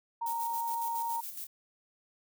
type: tone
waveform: sine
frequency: 929 Hz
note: A#5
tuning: 6 cents flat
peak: -31 dBFS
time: 0.21-1.21 s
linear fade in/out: 10 ms
type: noise with tremolo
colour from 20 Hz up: violet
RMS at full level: -40 dBFS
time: 0.26-1.47 s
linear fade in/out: 5 ms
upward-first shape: square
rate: 7.2 Hz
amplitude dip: 50%
effects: none